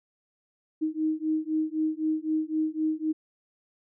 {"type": "beating tone pair", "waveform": "sine", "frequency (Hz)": [311.1, 315], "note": ["D#4", "D#4"], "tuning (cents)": [0, 21], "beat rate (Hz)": 3.9, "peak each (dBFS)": -28, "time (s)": [0.81, 3.13], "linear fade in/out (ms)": 20, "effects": []}